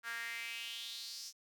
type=tone with high-pass filter sweep; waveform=sawtooth; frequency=231.9 Hz; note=A#3; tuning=9 cents flat; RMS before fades=-44 dBFS; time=0.03-1.33 s; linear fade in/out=50 ms; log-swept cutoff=1500 to 5700 Hz; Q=4.5; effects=none